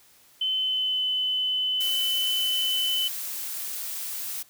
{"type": "tone with pitch glide", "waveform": "sine", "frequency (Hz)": [3055, 3023], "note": ["G7", "F#7"], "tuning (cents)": [-45, 36], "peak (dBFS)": -23, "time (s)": [0.41, 3.08], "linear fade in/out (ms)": 5, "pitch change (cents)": -19, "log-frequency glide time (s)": [0.52, 1.04]}
{"type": "noise", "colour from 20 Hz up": "blue", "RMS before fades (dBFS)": -33, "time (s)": [1.8, 4.43], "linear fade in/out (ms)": 10}
{"effects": ["white hiss -57 dBFS RMS until 4.49 s"]}